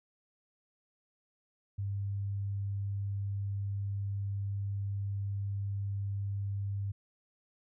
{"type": "tone", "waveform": "sine", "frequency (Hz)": 99.7, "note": "G2", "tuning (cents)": 30, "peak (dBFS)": -32, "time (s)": [1.78, 6.92], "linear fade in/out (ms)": 10, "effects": []}